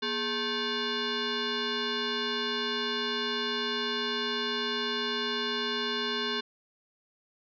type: tone with frequency modulation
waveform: sine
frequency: 1556 Hz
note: G6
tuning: 13 cents flat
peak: -28 dBFS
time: 0.02-6.41 s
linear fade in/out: 10 ms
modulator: 658 Hz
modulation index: 4.2
effects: none